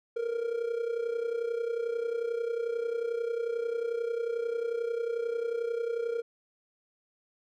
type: tone with amplitude modulation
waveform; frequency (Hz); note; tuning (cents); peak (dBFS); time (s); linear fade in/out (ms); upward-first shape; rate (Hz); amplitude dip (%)
triangle; 466.2; A#4; 0; -24; 0.16-6.22; 10; sine; 31.2; 70
effects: none